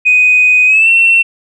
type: tone with pitch glide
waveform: sine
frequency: 2496 to 2706 Hz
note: D#7 to E7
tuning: +5 to +45 cents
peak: -4 dBFS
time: 0.05-1.23 s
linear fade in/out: 20 ms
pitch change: +140 cents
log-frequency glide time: 0.66-0.89 s
effects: tanh soft clip ceiling 0 dBFS